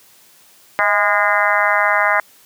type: harmonic tone with a mistuned harmonic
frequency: 204.7 Hz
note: G#3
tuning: 25 cents flat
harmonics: 3 / 4 / 5 / 6 / 7 / 8 / 9 / 10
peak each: -21 / -21 / -21 / -21 / -21 / -21 / -21 / -21 dBFS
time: 0.79-2.2 s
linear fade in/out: 0 ms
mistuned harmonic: 3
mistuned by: +53 cents
effects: white hiss -49 dBFS RMS until 2.45 s + high-pass 100 Hz 12 dB/octave